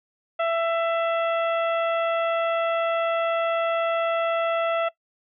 harmonic tone, 666 Hz, E5, 18 cents sharp, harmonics 1 / 2 / 3 / 4 / 5, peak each -22 / -27 / -35 / -35 / -40 dBFS, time 0.39-4.89 s, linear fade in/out 10 ms, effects noise-tail reverb RT60 0.1 s tail -19 dB re dry

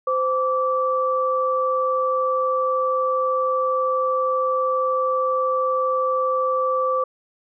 sine tone pair together, 517.2 / 1161 Hz, C5 / D6, -20 / -20 cents, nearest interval octave + major second, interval 1400 cents, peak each -21 dBFS, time 0.07-7.04 s, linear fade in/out 5 ms, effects none

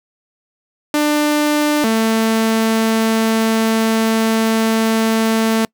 sawtooth tone pair in turn, 297.8 / 223.1 Hz, D4 / A3, +24 / +24 cents, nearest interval perfect fourth, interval 500 cents, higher first, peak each -9 dBFS, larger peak neither, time 0.94-1.84 / 1.84-5.65 s, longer second, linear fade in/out 2 ms, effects noise-tail reverb RT60 0.1 s tail -26 dB re dry

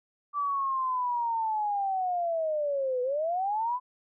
sine linear two-way sweep, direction down then up, 1168 to 491.5 to 1018 Hz, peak -26 dBFS, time 0.33-3.8 s, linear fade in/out 50 ms, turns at 3.02 s, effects none

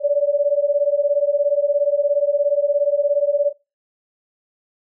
sine beating tone pair, 568 / 585 Hz, C#5 / D5, +42 / -7 cents, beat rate 17 Hz, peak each -18 dBFS, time 0-3.53 s, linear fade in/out 50 ms, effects noise-tail reverb RT60 0.3 s tail -25 dB re dry

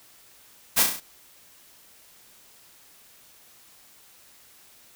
white noise with echo, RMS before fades -19 dBFS, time 0.76-0.84 s, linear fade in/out 20 ms, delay 33 ms, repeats 5, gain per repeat -4 dB, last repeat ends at 1.005 s, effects white hiss -54 dBFS RMS until 4.95 s

